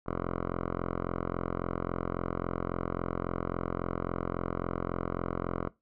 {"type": "tone with low-pass filter", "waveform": "5% pulse", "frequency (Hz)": 43.65, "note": "F1", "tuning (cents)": 0, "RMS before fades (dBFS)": -34, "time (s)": [0.06, 5.69], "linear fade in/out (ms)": 10, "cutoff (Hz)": 1100, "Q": 2.4, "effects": ["noise-tail reverb RT60 0.2 s tail -20 dB re dry"]}